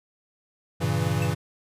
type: chord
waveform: square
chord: G diminished seventh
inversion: none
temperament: equal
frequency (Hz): 98 / 116.54 / 138.59 / 164.81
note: G2 / Bb2 / Db3 / Fb3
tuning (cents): 0 / 0 / 0 / 0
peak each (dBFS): -29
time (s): 0.8-1.35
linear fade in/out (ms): 20
type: tone with exponential decay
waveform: square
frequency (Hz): 2637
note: E7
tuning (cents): 0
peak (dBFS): -31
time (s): 1.22-1.34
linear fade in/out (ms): 2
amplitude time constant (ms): 25
effects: resampled to 32000 Hz